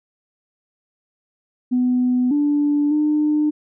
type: tone with pitch steps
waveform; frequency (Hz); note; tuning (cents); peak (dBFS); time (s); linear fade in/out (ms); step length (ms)
sine; 249.7 / 291.9 / 301.2; B3 / D4 / D4; +19 / -10 / +44; -14; 1.71-3.51; 20; 600
effects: tanh soft clip ceiling -10 dBFS